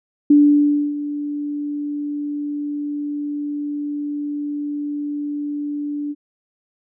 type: tone with ADSR envelope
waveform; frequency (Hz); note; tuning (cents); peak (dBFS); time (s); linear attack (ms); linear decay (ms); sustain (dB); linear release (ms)
sine; 292; D4; -10; -7; 0.3-6.15; 6; 630; -15; 41
effects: none